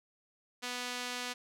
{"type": "tone with band-pass filter", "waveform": "sawtooth", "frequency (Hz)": 246.9, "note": "B3", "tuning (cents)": 0, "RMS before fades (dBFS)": -39, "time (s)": [0.62, 1.34], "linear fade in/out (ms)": 20, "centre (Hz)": 4000, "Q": 0.65, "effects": []}